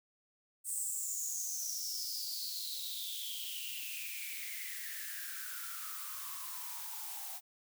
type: noise with high-pass filter sweep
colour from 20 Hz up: blue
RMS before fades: -41 dBFS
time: 0.64-7.41 s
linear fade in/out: 50 ms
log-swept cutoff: 8500 to 740 Hz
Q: 9.7
effects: none